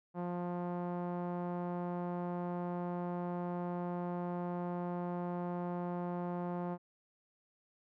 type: tone with low-pass filter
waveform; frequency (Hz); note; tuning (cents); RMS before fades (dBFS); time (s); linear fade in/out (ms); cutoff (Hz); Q
sawtooth; 176.2; F3; +16; -38; 0.14-6.78; 50; 910; 1.7
effects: none